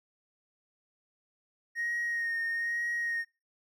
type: tone with vibrato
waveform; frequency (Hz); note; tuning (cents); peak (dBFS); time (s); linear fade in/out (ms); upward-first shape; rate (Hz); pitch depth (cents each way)
triangle; 1864.7; A#6; 0; -27; 1.75-3.25; 50; sine; 1.1; 24
effects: noise-tail reverb RT60 0.3 s tail -25 dB re dry + tanh soft clip ceiling -25 dBFS